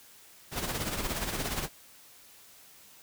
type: noise with tremolo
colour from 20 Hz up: pink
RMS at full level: -31 dBFS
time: 0.51-1.69 s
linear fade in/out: 50 ms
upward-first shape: sine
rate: 17 Hz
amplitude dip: 55%
effects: white hiss -55 dBFS RMS until 3.02 s